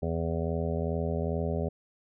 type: harmonic tone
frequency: 82.41 Hz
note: E2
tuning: in tune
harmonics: 1 / 2 / 3 / 5 / 6 / 7 / 8 / 9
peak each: -32 / -33 / -37 / -35 / -39 / -37 / -42 / -44 dBFS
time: 0.02-1.69 s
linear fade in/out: 10 ms
effects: none